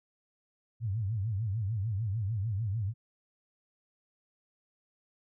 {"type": "tone with vibrato", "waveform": "sine", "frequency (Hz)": 105.4, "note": "G#2", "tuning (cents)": 26, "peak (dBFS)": -29, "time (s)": [0.8, 2.94], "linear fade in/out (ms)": 50, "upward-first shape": "triangle", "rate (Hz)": 6.7, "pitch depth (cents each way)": 240, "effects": []}